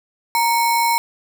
sine tone with sample-and-hold, 932.3 Hz, A#5, in tune, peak -14 dBFS, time 0.35-0.98 s, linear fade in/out 0 ms, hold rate 3150 Hz, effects none

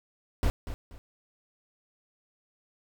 brown noise with echo, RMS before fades -24 dBFS, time 0.43-0.5 s, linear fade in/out 0 ms, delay 240 ms, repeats 2, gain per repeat -11 dB, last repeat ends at 0.98 s, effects none

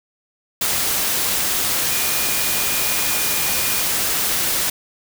sine tone in noise, 2438 Hz, D#7, 36 cents flat, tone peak -30 dBFS, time 1.91-3.82 s, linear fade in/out 5 ms, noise white, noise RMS -20 dBFS, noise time 0.61-4.7 s, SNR -13 dB, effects none

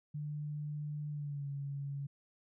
sine tone with pitch glide, 148.7 to 140.44 Hz, D3 to C#3, +22 to +23 cents, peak -37 dBFS, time 0.14-2.07 s, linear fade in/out 10 ms, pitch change -99 cents, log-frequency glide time 1.1-1.48 s, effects none

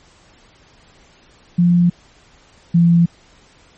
sine tone pair in turn, 174.61 / 170.23 Hz, F3 / F3, 0 / -44 cents, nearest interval unison, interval 44 cents, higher first, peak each -9 / -8 dBFS, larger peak second, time 1.58-1.9 / 2.74-3.06 s, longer neither, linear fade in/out 10 ms, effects pink hiss -50 dBFS RMS until 3.77 s + MP3 32 kbps

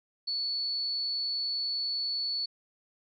sine tone, 4435 Hz, C#8, in tune, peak -29 dBFS, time 0.27-2.46 s, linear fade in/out 10 ms, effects none

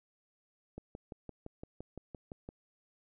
click train, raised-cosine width 2 ms, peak -30 dBFS, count 11, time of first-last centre 0.78-2.489 s, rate 5.85 Hz, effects none

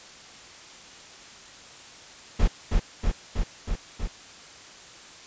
brown noise with echo, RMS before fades -19 dBFS, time 2.39-2.48 s, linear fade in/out 10 ms, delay 320 ms, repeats 5, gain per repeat -2 dB, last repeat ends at 4.08 s, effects white hiss -46 dBFS RMS until 5.26 s + resampled to 16000 Hz

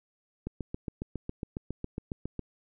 click train, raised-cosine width 3 ms, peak -21 dBFS, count 15, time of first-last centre 0.47-2.393 s, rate 7.28 Hz, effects none

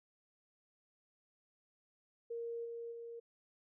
sine tone with level steps, 466.2 Hz, A#4, in tune, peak -39 / -42 / -45 dBFS, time 2.3-3.2 s, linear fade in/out 10 ms, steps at 2.64 / 2.91 s, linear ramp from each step 20 ms, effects none

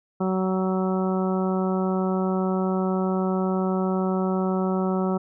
harmonic tone, 187.6 Hz, F#3, 24 cents sharp, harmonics 1 / 2 / 3 / 4 / 5 / 6 / 7, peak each -23 / -27 / -32 / -33 / -36 / -39 / -35 dBFS, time 0.2-5.18 s, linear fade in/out 10 ms, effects none

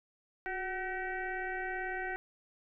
sine tone with frequency modulation, 1136 Hz, C#6, 42 cents sharp, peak -34 dBFS, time 0.46-2.16 s, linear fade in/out 0 ms, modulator 385 Hz, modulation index 2.4, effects none

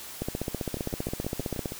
two click trains, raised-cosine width 2 ms, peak -16 / -22 dBFS, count 23 / 7, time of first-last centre 0.22-1.658 / 0.77-1.721 s, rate 15.3 / 6.31 Hz, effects white hiss -42 dBFS RMS until 1.79 s

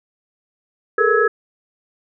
sine tone cluster, 414.6 / 444.9 / 473.7 / 1298 / 1672 Hz, G#4 / A4 / A#4 / E6 / G#6, -3 / +19 / +28 / -27 / +11 cents, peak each -19 dBFS, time 0.98-1.28 s, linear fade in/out 5 ms, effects none

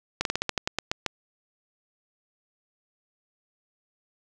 slowing click train, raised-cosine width 0.2 ms, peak -8 dBFS, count 11, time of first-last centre 0.21-1.063 s, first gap 42 ms, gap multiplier 1.15, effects none

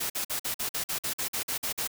white noise bursts, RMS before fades -31 dBFS, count 13, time 0-1.876 s, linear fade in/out 10 ms, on 100 ms, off 48 ms, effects none

